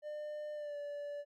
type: tone with pitch glide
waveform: triangle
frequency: 600 to 579.6 Hz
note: D5 to D5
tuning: +37 to -23 cents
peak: -38 dBFS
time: 0.02-1.25 s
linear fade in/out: 50 ms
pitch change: -60 cents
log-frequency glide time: 0.54-0.77 s
effects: none